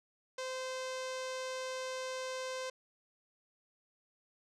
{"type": "tone with low-pass filter", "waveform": "sawtooth", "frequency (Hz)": 517, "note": "C5", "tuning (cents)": -21, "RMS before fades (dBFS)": -40, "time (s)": [0.38, 2.7], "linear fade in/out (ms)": 5, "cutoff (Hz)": 6600, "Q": 1.5, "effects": []}